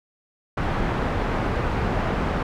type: low-pass noise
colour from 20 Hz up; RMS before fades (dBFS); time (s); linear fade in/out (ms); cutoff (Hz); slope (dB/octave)
pink; -24; 0.57-2.43; 5; 1600; 12
effects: none